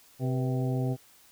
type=harmonic tone with a mistuned harmonic; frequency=129.6 Hz; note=C3; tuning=16 cents flat; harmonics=1 / 2 / 3 / 4 / 5 / 6; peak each=-27 / -33 / -37 / -39 / -41 / -43 dBFS; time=0.19-0.97 s; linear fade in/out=50 ms; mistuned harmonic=4; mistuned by=-89 cents; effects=white hiss -58 dBFS RMS until 1.31 s